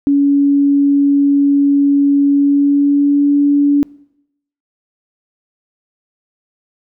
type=tone with pitch glide; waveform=sine; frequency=282.3 to 286.4 Hz; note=C#4 to D4; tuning=+32 to -43 cents; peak=-8 dBFS; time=0.07-3.83 s; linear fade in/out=0 ms; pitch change=+25 cents; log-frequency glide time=2.28-3.35 s; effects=noise-tail reverb RT60 0.8 s tail -24 dB re dry